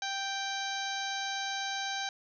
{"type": "harmonic tone", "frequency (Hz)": 784, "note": "G5", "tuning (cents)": 0, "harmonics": [1, 2, 3, 4, 5, 6, 7, 8], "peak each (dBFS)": [-37, -38, -44, -43, -39, -47, -47, -44], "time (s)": [0.02, 2.09], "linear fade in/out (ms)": 2, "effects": []}